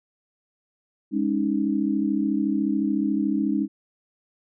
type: chord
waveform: sine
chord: Ab suspended fourth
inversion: none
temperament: equal with one note detuned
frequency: 205.9 / 277.2 / 311.1 Hz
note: Ab3 / Db4 / Eb4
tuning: -15 / 0 / 0 cents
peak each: -25 dBFS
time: 1.11-3.68 s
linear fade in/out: 50 ms
effects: none